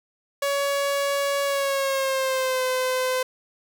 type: tone with pitch glide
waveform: sawtooth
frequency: 562 to 512.4 Hz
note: C#5 to C5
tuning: +24 to -36 cents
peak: -18 dBFS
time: 0.42-3.23 s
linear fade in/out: 5 ms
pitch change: -160 cents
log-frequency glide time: 1.45-2.63 s
effects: none